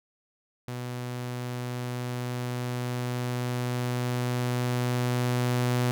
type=tone with level ramp; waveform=sawtooth; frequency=123.47 Hz; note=B2; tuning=in tune; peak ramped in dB=-29 to -19 dBFS; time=0.68-5.91 s; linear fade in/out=0 ms; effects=none